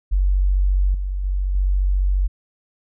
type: tone with level steps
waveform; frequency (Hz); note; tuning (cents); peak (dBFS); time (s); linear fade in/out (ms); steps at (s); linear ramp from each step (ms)
sine; 47.22; F#1; +36; -14 / -21 / -18 / -15; 0.11-2.28; 20; 0.94 / 1.24 / 1.55; 5
effects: none